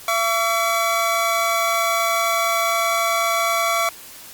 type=tone pair together; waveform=25% pulse; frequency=676 / 1136.9 Hz; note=E5 / C#6; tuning=+43 / +43 cents; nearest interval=major sixth; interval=900 cents; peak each=-17 dBFS; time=0.08-3.89 s; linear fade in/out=2 ms; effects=white hiss -40 dBFS RMS until 4.33 s + Opus 48 kbps